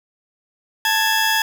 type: tone pair together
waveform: 20% pulse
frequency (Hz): 882.5 / 1666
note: A5 / G#6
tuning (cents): +5 / +5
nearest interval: major seventh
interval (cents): 1100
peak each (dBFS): -14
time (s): 0.85-1.42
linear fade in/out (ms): 2
effects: none